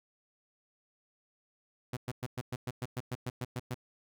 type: tone bursts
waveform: sawtooth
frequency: 124.7 Hz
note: B2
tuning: 17 cents sharp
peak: -30 dBFS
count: 13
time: 1.93-3.744 s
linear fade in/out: 5 ms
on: 38 ms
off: 110 ms
effects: none